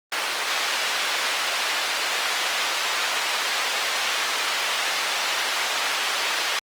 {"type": "band-pass noise", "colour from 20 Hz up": "white", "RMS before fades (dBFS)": -25, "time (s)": [0.12, 6.59], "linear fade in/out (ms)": 2, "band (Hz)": [640, 3600], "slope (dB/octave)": 12, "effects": ["Opus 24 kbps"]}